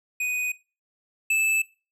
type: tone pair in turn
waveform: square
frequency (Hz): 2489 / 2626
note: D#7 / E7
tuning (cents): 0 / -7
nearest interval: minor second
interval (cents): 93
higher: second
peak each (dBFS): -25 / -20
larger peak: second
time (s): 0.2-0.52 / 1.3-1.62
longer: neither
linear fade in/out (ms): 5
effects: noise-tail reverb RT60 0.3 s tail -19 dB re dry + low-pass 12000 Hz 12 dB/octave